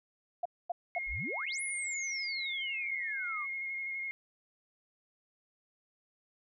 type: tone bursts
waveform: sine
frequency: 699 Hz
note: F5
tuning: 1 cent sharp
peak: -30 dBFS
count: 3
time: 0.43-0.985 s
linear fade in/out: 5 ms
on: 25 ms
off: 240 ms
type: tone with vibrato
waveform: sine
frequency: 2150 Hz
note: C7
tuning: 47 cents sharp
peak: -35 dBFS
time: 0.95-4.11 s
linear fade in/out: 0 ms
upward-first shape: square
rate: 12 Hz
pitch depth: 15 cents each way
type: exponential two-way sweep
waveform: sine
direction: up then down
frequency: 30.97 to 10660 to 1110 Hz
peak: -38 dBFS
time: 1.06-3.47 s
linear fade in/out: 50 ms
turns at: 1.61 s
effects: none